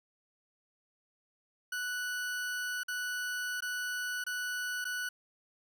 40% pulse tone with dropouts, 1480 Hz, F#6, in tune, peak -33 dBFS, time 1.72-5.09 s, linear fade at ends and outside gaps 5 ms, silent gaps 2.834-2.882 / 3.606-3.622 / 4.24-4.265 / 4.844-4.851 s, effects none

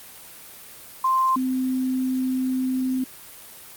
sine tone pair in turn, 1046.5 / 258.2 Hz, C6 / C4, 0 / -23 cents, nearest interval 2 octaves, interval 2423 cents, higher first, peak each -17 / -21 dBFS, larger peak first, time 1.04-1.36 / 1.36-3.04 s, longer second, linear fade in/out 5 ms, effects white hiss -43 dBFS RMS until 3.76 s + Opus 32 kbps

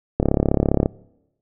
click train, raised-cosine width 2 ms, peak -3 dBFS, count 24, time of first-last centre 0.2-0.859 s, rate 34.9 Hz, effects noise-tail reverb RT60 0.9 s tail -23 dB re dry

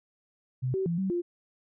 sine tone with pitch steps, 127.9 / 381.8 / 169.7 / 191.2 / 349.1 Hz, C3 / G4 / F3 / G3 / F4, -39 / -46 / -49 / -43 / -1 cents, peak -26 dBFS, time 0.62-1.22 s, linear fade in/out 20 ms, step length 120 ms, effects none

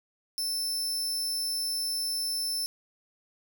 sawtooth tone, 5300 Hz, E8, 9 cents sharp, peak -26 dBFS, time 0.38-2.66 s, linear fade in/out 0 ms, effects none

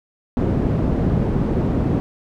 white low-pass noise, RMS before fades -19 dBFS, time 0.37-2 s, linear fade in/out 0 ms, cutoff 260 Hz, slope 12 dB/octave, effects none

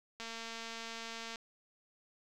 click train, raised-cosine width 0.2 ms, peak -27 dBFS, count 265, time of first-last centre 0.2-1.358 s, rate 228 Hz, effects none

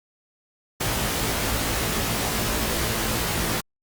pink noise with comb filter, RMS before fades -25 dBFS, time 0.8-3.61 s, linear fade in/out 10 ms, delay 18 ms, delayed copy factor +1, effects Opus 48 kbps

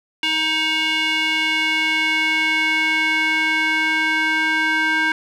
square tone with band-pass filter sweep, 315.1 Hz, D#4, 22 cents sharp, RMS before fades -19 dBFS, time 0.23-5.12 s, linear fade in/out 2 ms, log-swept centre 2700 to 1800 Hz, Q 3.5, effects none

